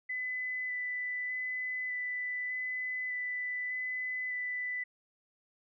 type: tone with vibrato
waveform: sine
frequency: 2000 Hz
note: B6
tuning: 21 cents sharp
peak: -33 dBFS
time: 0.09-4.84 s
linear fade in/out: 10 ms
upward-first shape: square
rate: 0.83 Hz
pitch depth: 8 cents each way
effects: none